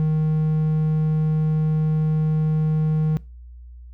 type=tone; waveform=triangle; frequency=155.56 Hz; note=D#3; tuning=in tune; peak=-15 dBFS; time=0-3.17 s; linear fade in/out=0 ms; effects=noise-tail reverb RT60 0.3 s tail -22 dB re dry + added 60 Hz sine -38 dBFS peak until 3.93 s